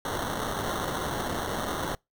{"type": "noise with sample-and-hold", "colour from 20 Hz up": "violet", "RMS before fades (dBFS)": -31, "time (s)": [0.05, 1.95], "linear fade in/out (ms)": 2, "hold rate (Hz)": 2450, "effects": ["noise-tail reverb RT60 0.2 s tail -26 dB re dry"]}